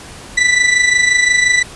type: tone with amplitude modulation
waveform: 40% pulse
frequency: 1975.5 Hz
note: B6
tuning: in tune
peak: -6 dBFS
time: 0.37-1.63 s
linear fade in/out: 10 ms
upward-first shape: sine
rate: 25.7 Hz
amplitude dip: 60%
effects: pink hiss -34 dBFS RMS until 1.75 s + resampled to 24000 Hz